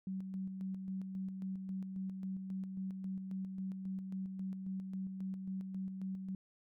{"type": "tone with tremolo", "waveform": "sine", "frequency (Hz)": 190, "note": "F#3", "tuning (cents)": 46, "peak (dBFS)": -37, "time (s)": [0.07, 6.35], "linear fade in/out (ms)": 2, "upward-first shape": "square", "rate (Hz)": 3.7, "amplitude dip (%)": 40, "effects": []}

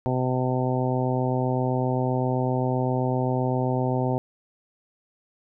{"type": "harmonic tone", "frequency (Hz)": 127.7, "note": "C3", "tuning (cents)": -42, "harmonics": [1, 2, 3, 4, 5, 6, 7], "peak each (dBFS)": [-25, -28, -30, -31, -32, -33, -33], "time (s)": [0.06, 4.18], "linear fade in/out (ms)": 0, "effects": []}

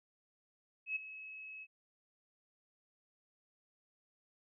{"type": "tone with ADSR envelope", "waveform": "sine", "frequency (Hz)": 2574, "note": "E7", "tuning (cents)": -42, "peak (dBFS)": -32, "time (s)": [0.86, 1.67], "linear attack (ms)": 100, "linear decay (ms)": 11, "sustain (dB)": -14, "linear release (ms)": 47, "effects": []}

